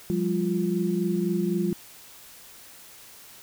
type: tone cluster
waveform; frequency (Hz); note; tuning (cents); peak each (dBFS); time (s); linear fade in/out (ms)
sine; 177.1 / 201 / 348.6; F3 / G3 / F4; +24 / +44 / -3; -27; 0.1-1.73; 0
effects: white hiss -48 dBFS RMS until 3.42 s